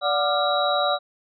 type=tone cluster; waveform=sine; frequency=582 / 731 / 1189 / 1385 / 3867 Hz; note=D5 / F#5 / D6 / F6 / B7; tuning=-16 / -21 / +21 / -15 / -37 cents; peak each=-24 / -24 / -27 / -29 / -26 dBFS; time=0.01-0.99 s; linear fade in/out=50 ms; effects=none